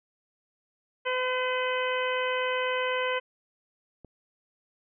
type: harmonic tone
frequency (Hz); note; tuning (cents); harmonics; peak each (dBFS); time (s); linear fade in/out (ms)
508; B4; +49; 1 / 2 / 3 / 4 / 5 / 6; -29 / -32 / -34 / -35 / -36 / -37; 1.05-3.2; 20
type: click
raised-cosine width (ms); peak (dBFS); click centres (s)
2; -33; 4.047
effects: none